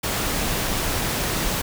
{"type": "noise", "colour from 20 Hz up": "pink", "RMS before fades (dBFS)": -24, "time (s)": [0.03, 1.62], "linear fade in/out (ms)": 10, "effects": []}